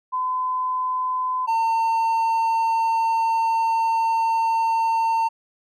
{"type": "tone pair in turn", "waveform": ["sine", "triangle"], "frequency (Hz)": [1017, 906], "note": ["C6", "A#5"], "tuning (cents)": [-50, -50], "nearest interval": "major second", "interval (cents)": 200, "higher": "first", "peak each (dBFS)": [-21, -16], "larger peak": "second", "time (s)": [[0.12, 1.47], [1.47, 5.29]], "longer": "second", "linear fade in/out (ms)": 20, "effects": []}